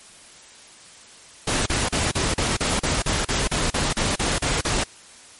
pink noise bursts, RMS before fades -22 dBFS, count 15, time 1.47-4.838 s, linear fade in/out 5 ms, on 190 ms, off 37 ms, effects white hiss -46 dBFS RMS until 5.39 s + MP3 48 kbps

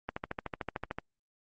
click train, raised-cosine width 0.5 ms, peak -19 dBFS, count 13, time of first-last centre 0.09-0.986 s, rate 13.4 Hz, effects Opus 24 kbps

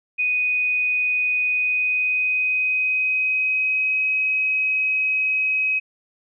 sine tone with pitch glide, 2489 to 2538 Hz, D#7 to D#7, 0 to +34 cents, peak -18 dBFS, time 0.18-5.8 s, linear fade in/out 20 ms, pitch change +34 cents, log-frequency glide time 1.46-4.07 s, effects none

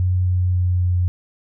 sine tone with pitch steps, 91.2 / 90.62 / 90.05 / 89.48 Hz, F#2 / F#2 / F#2 / F2, -24 / -36 / -46 / +43 cents, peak -15 dBFS, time 0-1.08 s, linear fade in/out 0 ms, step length 270 ms, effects none

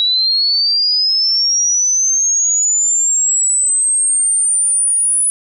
sine linear sweep, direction up, 3868 to 9956 Hz, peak -11 dBFS, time 0-5.3 s, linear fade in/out 0 ms, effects none

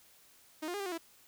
sawtooth tone with pitch steps, 310.9 / 353 / 407.6 / 395.1 / 360.8 / 331.5 Hz, D#4 / F4 / G#4 / G4 / F#4 / E4, -1 / +19 / -32 / +14 / -44 / +10 cents, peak -32 dBFS, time 0.62-0.98 s, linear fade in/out 10 ms, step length 60 ms, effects white hiss -62 dBFS RMS until 1.27 s

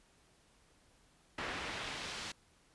brown noise with band-pass filter sweep, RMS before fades -42 dBFS, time 1.38-2.32 s, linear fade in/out 5 ms, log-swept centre 2000 to 4800 Hz, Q 0.88, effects pink hiss -68 dBFS RMS until 2.74 s + resampled to 24000 Hz

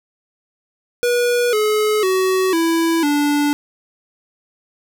square tone with pitch steps, 484.1 / 426.3 / 375.5 / 330.7 / 291.2 Hz, B4 / G#4 / F#4 / E4 / D4, -35 / +45 / +26 / +6 / -15 cents, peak -15 dBFS, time 1.03-3.53 s, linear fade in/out 0 ms, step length 500 ms, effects none

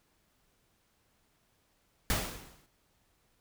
pink noise with exponential decay, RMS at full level -27 dBFS, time 2.1-2.66 s, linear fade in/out 0 ms, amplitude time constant 120 ms, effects pink hiss -72 dBFS RMS until 3.4 s

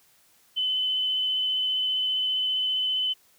sine tone with vibrato, 3030 Hz, F#7, 40 cents sharp, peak -23 dBFS, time 0.56-3.14 s, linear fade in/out 20 ms, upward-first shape square, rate 15 Hz, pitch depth 10 cents each way, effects white hiss -61 dBFS RMS until 3.38 s

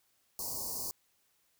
white band-stop noise, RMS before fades -38 dBFS, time 0.39-0.91 s, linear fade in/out 0 ms, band 1100 to 4400 Hz, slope 96 dB/octave, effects white hiss -73 dBFS RMS until 1.59 s

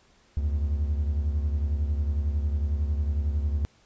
triangle beating tone pair, 72.2 / 83.2 Hz, D2 / E2, -29 / +17 cents, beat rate 11 Hz, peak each -22 / -30 dBFS, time 0.37-3.65 s, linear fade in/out 0 ms, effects pink hiss -61 dBFS RMS until 3.85 s + resampled to 16000 Hz

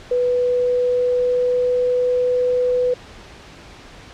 sine tone with pitch glide, 493.9 to 497.3 Hz, B4 to B4, 0 to +12 cents, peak -15 dBFS, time 0.11-2.94 s, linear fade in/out 5 ms, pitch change +12 cents, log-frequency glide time 0.5-2.31 s, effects pink hiss -41 dBFS RMS until 4.13 s + low-pass 5000 Hz 12 dB/octave

